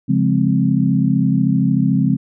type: chord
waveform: sine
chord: Db major seventh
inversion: none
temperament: equal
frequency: 138.59 / 174.61 / 207.7 / 261.6 Hz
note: Db3 / F3 / Ab3 / C4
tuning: 0 / 0 / 0 / 0 cents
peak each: -18 dBFS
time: 0.08-2.17 s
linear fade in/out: 20 ms
effects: none